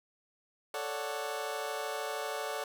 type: chord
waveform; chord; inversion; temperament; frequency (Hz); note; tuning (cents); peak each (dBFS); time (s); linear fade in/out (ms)
25% pulse; D major seventh; second; equal; 440 / 554.4 / 587.3 / 740; A4 / C#5 / D5 / F#5; 0 / 0 / 0 / 0; -36 / -38 / -36 / -37; 0.74-2.64; 2
effects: none